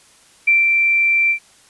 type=tone with ADSR envelope; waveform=sine; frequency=2349 Hz; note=D7; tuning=in tune; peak=-9 dBFS; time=0.47-1.39 s; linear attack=11 ms; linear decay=170 ms; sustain=-3 dB; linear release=88 ms; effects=white hiss -50 dBFS RMS until 1.69 s + resampled to 24000 Hz